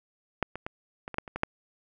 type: clicks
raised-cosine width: 0.5 ms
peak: -10 / -21 / -19 / -22 / -22 / -12 / -26 / -18 / -9 dBFS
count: 9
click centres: 0.427 / 0.556 / 0.665 / 1.079 / 1.143 / 1.184 / 1.278 / 1.36 / 1.434 s
effects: none